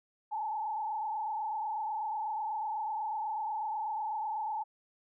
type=tone with frequency modulation; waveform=sine; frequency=863 Hz; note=A5; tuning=34 cents flat; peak=-32 dBFS; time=0.31-4.64 s; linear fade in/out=20 ms; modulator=28.1 Hz; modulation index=1.3; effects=none